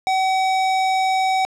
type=tone; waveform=square; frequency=759 Hz; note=F#5; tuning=44 cents sharp; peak=-17 dBFS; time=0.07-1.45 s; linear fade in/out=0 ms; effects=low-pass 6000 Hz 12 dB/octave